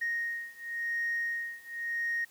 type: beating tone pair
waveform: sine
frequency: 1864.7 / 1865.63 Hz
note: A#6 / A#6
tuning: 0 / +1 cents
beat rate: 0.93 Hz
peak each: -33 / -34 dBFS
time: 0.01-2.25 s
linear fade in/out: 10 ms
effects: tanh soft clip ceiling -25 dBFS + white hiss -60 dBFS RMS until 2.3 s